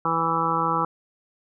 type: harmonic tone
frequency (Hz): 164.81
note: E3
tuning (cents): 0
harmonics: 1 / 2 / 3 / 5 / 6 / 7 / 8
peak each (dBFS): -31 / -32 / -31 / -29 / -27 / -26 / -26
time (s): 0.05-0.85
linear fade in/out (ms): 2
effects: none